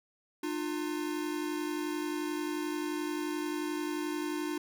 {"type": "tone pair together", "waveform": "square", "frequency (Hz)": [301.8, 353.2], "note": ["D4", "F4"], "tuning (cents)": [47, 20], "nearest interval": "minor third", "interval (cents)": 273, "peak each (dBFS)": [-35, -37], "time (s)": [0.43, 4.58], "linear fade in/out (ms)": 5, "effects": []}